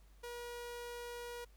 sawtooth tone, 480 Hz, B4, 49 cents flat, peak -40 dBFS, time 0.23-1.45 s, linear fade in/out 10 ms, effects added 50 Hz sine -59 dBFS peak until 1.56 s + pink hiss -71 dBFS RMS until 1.56 s

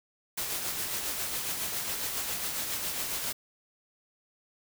white noise with tremolo, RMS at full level -32 dBFS, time 0.37-3.33 s, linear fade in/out 10 ms, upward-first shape sine, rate 7.3 Hz, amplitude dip 35%, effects none

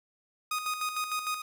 sawtooth tone with tremolo, 1244.5 Hz, D#6, in tune, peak -25 dBFS, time 0.51-1.42 s, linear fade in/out 5 ms, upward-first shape square, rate 6.6 Hz, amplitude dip 55%, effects none

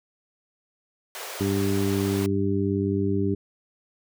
pink high-pass noise, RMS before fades -36 dBFS, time 1.15-2.26 s, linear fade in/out 0 ms, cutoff 410 Hz, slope 48 dB/octave
harmonic tone, 98.6 Hz, G2, 11 cents sharp, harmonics 1 / 2 / 3 / 4, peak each -27 / -27 / -27 / -27 dBFS, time 1.4-3.35 s, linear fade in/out 10 ms
effects none

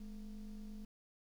triangle ring-modulated tone, 117.3 Hz, A#2, 11 cents sharp, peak -40 dBFS, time 0-0.85 s, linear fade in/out 5 ms, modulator 92.9 Hz, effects 11-bit

